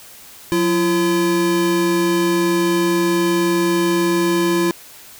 square tone pair together, 180 / 339.8 Hz, F#3 / F4, -47 / -47 cents, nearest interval major seventh, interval 1100 cents, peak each -23 / -16 dBFS, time 0.52-4.71 s, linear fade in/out 0 ms, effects white hiss -41 dBFS RMS until 5.19 s

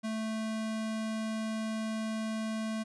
square tone, 220 Hz, A3, in tune, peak -33 dBFS, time 0.03-2.84 s, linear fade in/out 20 ms, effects resampled to 24000 Hz

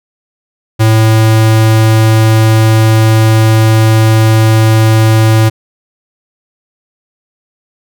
square tone, 110.6 Hz, A2, 9 cents sharp, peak -5 dBFS, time 0.79-5.5 s, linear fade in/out 20 ms, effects none

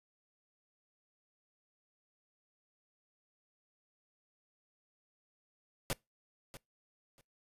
pink noise with echo, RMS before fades -34 dBFS, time 5.9-5.93 s, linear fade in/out 0 ms, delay 640 ms, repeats 2, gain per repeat -15 dB, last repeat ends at 7.21 s, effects noise-tail reverb RT60 0.2 s tail -24 dB re dry + resampled to 32000 Hz

